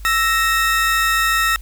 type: tone pair together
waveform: 35% pulse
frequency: 1318.5 / 1864.7 Hz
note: E6 / A#6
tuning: 0 / 0 cents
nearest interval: tritone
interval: 600 cents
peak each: -16 dBFS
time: 0.05-1.56 s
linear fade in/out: 0 ms
effects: added 50 Hz sine -31 dBFS peak until 1.61 s + white hiss -50 dBFS RMS until 1.61 s